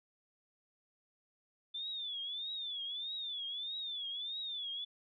sine tone with vibrato, 3520 Hz, A7, in tune, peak -38 dBFS, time 1.74-4.85 s, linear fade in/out 10 ms, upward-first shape triangle, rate 1.6 Hz, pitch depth 160 cents each way, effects none

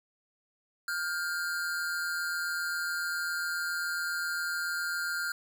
square tone pair together, 1410.7 / 1578 Hz, F6 / G6, +17 / +11 cents, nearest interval major second, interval 194 cents, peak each -33 / -36 dBFS, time 0.88-5.32 s, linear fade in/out 2 ms, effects none

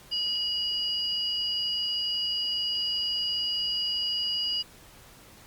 sine tone pair together, 2903 / 4858 Hz, F#7 / D#8, -34 / -42 cents, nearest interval major sixth, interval 892 cents, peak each -29 / -29 dBFS, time 0.11-4.63 s, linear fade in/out 20 ms, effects pink hiss -52 dBFS RMS until 5.46 s + Opus 48 kbps

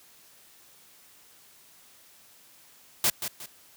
white noise with echo, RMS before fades -23 dBFS, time 3.04-3.1 s, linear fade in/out 2 ms, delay 180 ms, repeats 2, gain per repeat -9 dB, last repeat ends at 3.46 s, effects white hiss -56 dBFS RMS until 3.76 s + high-pass 60 Hz 12 dB/octave

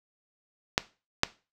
clicks, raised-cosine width 0.2 ms, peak -3 dBFS, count 2, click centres 0.779 / 1.234 s, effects noise-tail reverb RT60 0.3 s tail -17 dB re dry

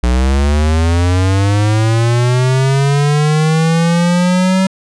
square linear sweep, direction up, 59.4 to 191 Hz, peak -10 dBFS, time 0.03-4.67 s, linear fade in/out 5 ms, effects resampled to 22050 Hz

